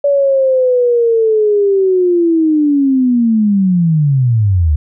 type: linear sweep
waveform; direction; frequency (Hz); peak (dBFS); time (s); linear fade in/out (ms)
sine; down; 573 to 71; -8; 0.04-4.76; 5
effects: none